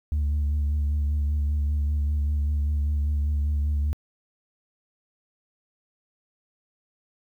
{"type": "tone with vibrato", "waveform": "sine", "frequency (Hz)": 73.42, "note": "D2", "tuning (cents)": 0, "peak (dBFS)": -19, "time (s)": [0.12, 3.93], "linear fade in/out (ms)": 0, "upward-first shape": "sine", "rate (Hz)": 5.1, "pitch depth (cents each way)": 34, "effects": ["tanh soft clip ceiling -20 dBFS", "10-bit"]}